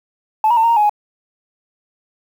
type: tone with pitch steps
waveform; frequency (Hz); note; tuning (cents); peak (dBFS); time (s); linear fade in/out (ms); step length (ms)
sine; 869 / 953 / 896 / 926 / 931 / 840 / 834; A5 / A#5 / A5 / A#5 / A#5 / G#5 / G#5; -22 / +38 / +31 / -12 / -2 / +19 / +7; -9; 0.44-0.895; 2; 65
effects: tanh soft clip ceiling -6 dBFS + 7-bit